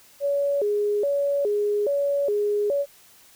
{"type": "tone with vibrato", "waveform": "sine", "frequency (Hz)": 483.9, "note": "B4", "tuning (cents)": -35, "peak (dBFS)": -20, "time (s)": [0.2, 2.86], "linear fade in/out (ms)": 50, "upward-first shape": "square", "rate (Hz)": 1.2, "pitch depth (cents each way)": 270, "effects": ["white hiss -53 dBFS RMS until 3.35 s"]}